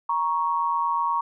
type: tone pair together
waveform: sine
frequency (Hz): 940.6 / 1108.7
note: A#5 / C#6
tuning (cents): +15 / 0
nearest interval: minor third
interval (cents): 285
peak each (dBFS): -24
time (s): 0.09-1.21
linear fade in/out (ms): 5
effects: none